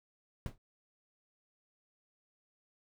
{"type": "noise with exponential decay", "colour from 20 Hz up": "brown", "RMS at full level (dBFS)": -33, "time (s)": [0.46, 0.58], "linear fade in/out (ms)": 1, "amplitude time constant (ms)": 24, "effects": []}